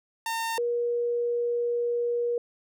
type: tone pair in turn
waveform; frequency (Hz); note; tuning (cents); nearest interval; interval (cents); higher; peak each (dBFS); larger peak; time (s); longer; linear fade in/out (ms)
sawtooth / sine; 910 / 477.2; A#5 / A#4; -42 / +41; major seventh; 1117; first; -24; neither; 0.26-0.58 / 0.58-2.38; second; 2
effects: none